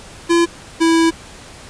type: tone pair in turn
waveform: square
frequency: 340 / 329 Hz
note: F4 / E4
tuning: -46 / -3 cents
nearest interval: minor second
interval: 57 cents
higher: first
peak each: -11 dBFS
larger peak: neither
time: 0.29-0.46 / 0.8-1.11 s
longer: second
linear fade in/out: 20 ms
effects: pink hiss -38 dBFS RMS until 1.69 s + resampled to 22050 Hz